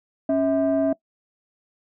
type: tone pair together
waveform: sine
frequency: 275.9 / 648 Hz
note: C#4 / E5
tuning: -8 / -30 cents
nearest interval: octave + minor third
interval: 1478 cents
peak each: -19 dBFS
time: 0.29-0.93 s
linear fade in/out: 5 ms
effects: noise-tail reverb RT60 0.1 s tail -21 dB re dry + tanh soft clip ceiling -14 dBFS